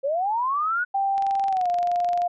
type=linear sweep; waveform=sine; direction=up; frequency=523.3 to 1489 Hz; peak=-21 dBFS; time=0.03-0.85 s; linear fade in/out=20 ms
type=tone with pitch glide; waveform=sine; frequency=786 to 704.3 Hz; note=G5 to F5; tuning=+4 to +14 cents; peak=-20 dBFS; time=0.94-2.28 s; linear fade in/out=10 ms; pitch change=-190 cents; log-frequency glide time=1.48-1.69 s
type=click train; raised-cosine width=0.2 ms; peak=-22 dBFS; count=25; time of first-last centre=1.18-2.219 s; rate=23.1 Hz
effects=none